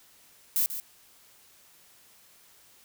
violet noise with echo, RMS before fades -25 dBFS, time 0.56-0.66 s, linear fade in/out 0 ms, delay 140 ms, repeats 1, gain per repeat -10 dB, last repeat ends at 0.8 s, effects white hiss -58 dBFS RMS until 2.84 s

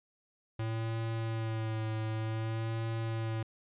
square tone with vibrato, 111.6 Hz, A2, 25 cents sharp, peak -33 dBFS, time 0.59-3.43 s, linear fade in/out 5 ms, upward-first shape sine, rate 0.54 Hz, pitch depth 28 cents each way, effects resampled to 8000 Hz

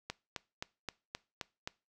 click train, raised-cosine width 0.2 ms, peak -20 dBFS, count 7, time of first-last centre 0.1-1.675 s, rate 3.81 Hz, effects noise-tail reverb RT60 0.3 s tail -22 dB re dry

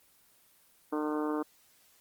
harmonic tone with a mistuned harmonic, 151.5 Hz, D#3, 46 cents flat, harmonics 2 / 3 / 4 / 5 / 6 / 7 / 8 / 9 / 10, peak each -31 / -35 / -42 / -44 / -41 / -41 / -42 / -49 / -49 dBFS, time 0.92-1.43 s, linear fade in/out 10 ms, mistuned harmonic 9, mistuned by +26 cents, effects white hiss -64 dBFS RMS until 2 s + Opus 24 kbps

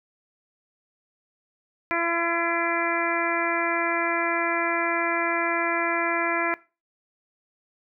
harmonic tone, 338.3 Hz, E4, 45 cents sharp, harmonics 1 / 2 / 3 / 4 / 5 / 6 / 7, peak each -30 / -30 / -30 / -30 / -30 / -30 / -30 dBFS, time 1.91-6.54 s, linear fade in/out 0 ms, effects noise-tail reverb RT60 0.3 s tail -20 dB re dry

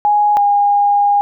sine tone pair in turn, 830.6 / 814.4 Hz, G#5 / G#5, 0 / -34 cents, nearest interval unison, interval 34 cents, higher first, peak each -9 dBFS, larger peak neither, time 0.05-0.37 / 0.37-1.21 s, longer second, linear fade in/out 0 ms, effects none

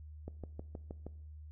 click train, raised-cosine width 2 ms, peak -30 dBFS, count 6, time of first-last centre 0.28-1.066 s, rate 6.36 Hz, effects noise-tail reverb RT60 0.7 s tail -19 dB re dry + added 76 Hz sine -47 dBFS peak until 1.51 s

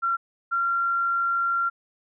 sine tone pair in turn, 1367 / 1376.5 Hz, F6 / F6, -37 / -25 cents, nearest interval unison, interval 12 cents, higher second, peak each -21 dBFS, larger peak neither, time 0.02-0.17 / 0.51-1.7 s, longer second, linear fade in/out 20 ms, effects none

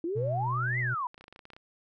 sine exponential two-way sweep, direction up then down, 319.4 to 2100 to 946 Hz, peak -29 dBFS, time 0.04-1.07 s, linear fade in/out 2 ms, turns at 0.79 s
triangle tone with vibrato, 123.47 Hz, B2, in tune, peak -28 dBFS, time 0.15-0.95 s, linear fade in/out 20 ms, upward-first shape sine, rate 17 Hz, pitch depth 11 cents each way
clicks, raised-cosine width 0.3 ms, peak -33 dBFS, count 12, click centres 1.144 / 1.179 / 1.21 / 1.241 / 1.281 / 1.326 / 1.361 / 1.392 / 1.454 / 1.503 / 1.534 / 1.565 s
effects none

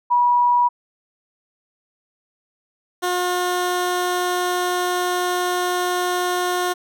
sine / 15% pulse tone pair in turn, 970 / 358.8 Hz, B5 / F4, -31 / +47 cents, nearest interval octave + perfect fourth, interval 1722 cents, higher first, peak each -13 dBFS, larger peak neither, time 0.1-0.69 / 3.02-6.74 s, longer second, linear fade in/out 20 ms, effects none

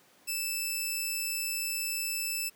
10% pulse tone, 2637 Hz, E7, in tune, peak -22 dBFS, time 0.27-2.5 s, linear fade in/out 20 ms, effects pink hiss -61 dBFS RMS until 2.55 s + high-pass 200 Hz 12 dB/octave

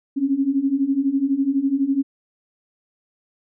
sine beating tone pair, 266.3 / 278.3 Hz, C4 / C#4, +31 / +7 cents, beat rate 12 Hz, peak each -22 / -19 dBFS, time 0.16-2.03 s, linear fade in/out 20 ms, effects none

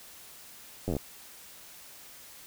slowing click train, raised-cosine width 2 ms, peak -18 dBFS, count 8, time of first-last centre 0.88-0.967 s, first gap 10 ms, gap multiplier 1.07, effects white hiss -50 dBFS RMS until 2.46 s

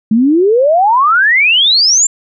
sine exponential sweep, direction up, 210.1 to 7459 Hz, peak -6 dBFS, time 0.11-2.07 s, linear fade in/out 5 ms, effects none

